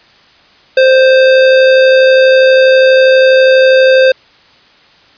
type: tone with amplitude modulation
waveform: square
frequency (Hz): 523.3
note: C5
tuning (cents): 0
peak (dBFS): -3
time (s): 0.77-4.12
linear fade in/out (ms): 5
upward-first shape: sine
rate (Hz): 72.3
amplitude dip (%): 25
effects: white hiss -44 dBFS RMS until 5.17 s + resampled to 11025 Hz